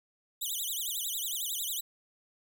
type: tone with vibrato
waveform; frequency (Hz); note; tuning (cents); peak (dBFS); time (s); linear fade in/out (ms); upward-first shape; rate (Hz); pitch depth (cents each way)
5% pulse; 3413; G#7; +47; -25; 0.41-1.81; 10; sine; 11; 260
effects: none